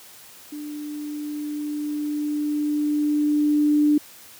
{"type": "tone with level ramp", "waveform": "sine", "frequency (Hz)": 297, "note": "D4", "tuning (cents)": 20, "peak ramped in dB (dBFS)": [-31, -14], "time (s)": [0.52, 3.98], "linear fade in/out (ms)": 5, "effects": ["white hiss -46 dBFS RMS until 4.39 s", "high-pass 80 Hz 12 dB/octave"]}